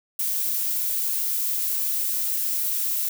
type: noise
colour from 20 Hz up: violet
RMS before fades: -25 dBFS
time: 0.19-3.09 s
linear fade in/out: 5 ms
effects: none

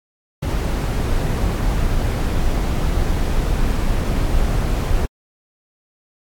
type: noise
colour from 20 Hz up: brown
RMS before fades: -18 dBFS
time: 0.42-5.06 s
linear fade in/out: 10 ms
effects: AAC 64 kbps

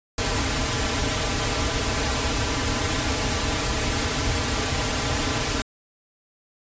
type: noise with comb filter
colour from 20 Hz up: pink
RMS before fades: -24 dBFS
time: 0.18-5.62 s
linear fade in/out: 2 ms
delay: 5.5 ms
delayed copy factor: -0.8
effects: resampled to 16000 Hz

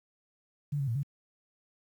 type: tone with pitch steps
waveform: sine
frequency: 145 / 138 / 114.9 / 140.9 Hz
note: D3 / C#3 / A#2 / C#3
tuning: -22 / -7 / -25 / +29 cents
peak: -28 dBFS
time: 0.72-1.032 s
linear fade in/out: 10 ms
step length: 78 ms
effects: 10-bit

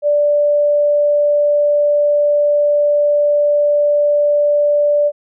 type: tone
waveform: sine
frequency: 586 Hz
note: D5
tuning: 4 cents flat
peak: -10 dBFS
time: 0.02-5.12 s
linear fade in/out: 50 ms
effects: none

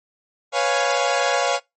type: chord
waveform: sawtooth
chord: C# dominant seventh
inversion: third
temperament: equal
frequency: 493.9 / 554.4 / 698.5 / 830.6 Hz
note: B4 / C#5 / E#5 / G#5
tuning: 0 / 0 / 0 / 0 cents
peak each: -22 / -18 / -19 / -21 dBFS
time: 0.52-1.6 s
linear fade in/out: 50 ms
effects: noise-tail reverb RT60 0.2 s tail -24 dB re dry + MP3 32 kbps

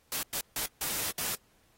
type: noise bursts at uneven times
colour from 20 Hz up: white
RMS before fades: -33 dBFS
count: 5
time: 0.12-0.23 / 0.33-0.41 / 0.56-0.66 / 0.81-1.11 / 1.18-1.35 s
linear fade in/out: 2 ms
effects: pink hiss -67 dBFS RMS until 1.77 s + AAC 48 kbps

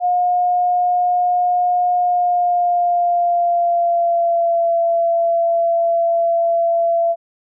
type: tone with pitch glide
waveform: sine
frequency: 716 to 675.8 Hz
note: F5 to E5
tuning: +43 to +43 cents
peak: -13 dBFS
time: 0-7.16 s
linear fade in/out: 50 ms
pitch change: -100 cents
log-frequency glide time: 1.94-4.71 s
effects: none

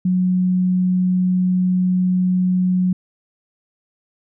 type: tone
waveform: sine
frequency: 182.9 Hz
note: F#3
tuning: 20 cents flat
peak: -14 dBFS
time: 0.05-2.93 s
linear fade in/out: 5 ms
effects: none

